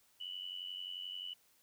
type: tone with amplitude modulation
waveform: sine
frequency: 2965 Hz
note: F#7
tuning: 3 cents sharp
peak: -38 dBFS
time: 0.2-1.34 s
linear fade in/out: 10 ms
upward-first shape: sine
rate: 91.4 Hz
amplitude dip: 75%
effects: white hiss -70 dBFS RMS until 1.62 s